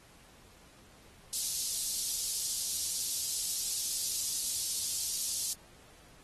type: high-pass noise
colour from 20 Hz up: pink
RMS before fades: -34 dBFS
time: 1.33-5.53 s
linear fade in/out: 0 ms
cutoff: 4600 Hz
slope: 24 dB/octave
effects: pink hiss -59 dBFS RMS until 6.23 s + AAC 32 kbps